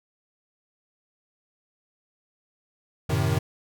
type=chord; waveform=square; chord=F# diminished seventh; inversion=none; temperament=equal; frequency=92.5 / 110 / 130.81 / 155.56 Hz; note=F#2 / A2 / C3 / Eb3; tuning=0 / 0 / 0 / 0 cents; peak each=-28 dBFS; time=3.09-3.39 s; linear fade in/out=10 ms; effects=none